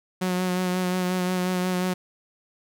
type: tone with vibrato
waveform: sawtooth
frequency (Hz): 182.4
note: F#3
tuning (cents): -24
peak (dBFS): -19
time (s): 0.21-1.94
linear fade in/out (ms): 10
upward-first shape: sine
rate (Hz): 5.6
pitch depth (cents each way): 22
effects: none